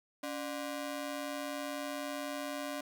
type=ring-modulated tone; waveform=sawtooth; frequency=440 Hz; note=A4; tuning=in tune; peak=-30 dBFS; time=0.23-2.81 s; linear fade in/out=5 ms; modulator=158 Hz; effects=none